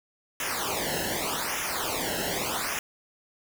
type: noise with flanger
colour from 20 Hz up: pink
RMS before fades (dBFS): -30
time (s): 0.4-2.79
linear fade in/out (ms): 2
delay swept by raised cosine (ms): 0.23 to 0.86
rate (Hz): 0.84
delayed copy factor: -0.9
effects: none